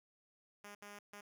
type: tone bursts at uneven times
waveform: 5% pulse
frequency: 204.9 Hz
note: G#3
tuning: 23 cents flat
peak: -39 dBFS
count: 3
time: 0.64-0.75 / 0.82-0.99 / 1.13-1.21 s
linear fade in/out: 5 ms
effects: none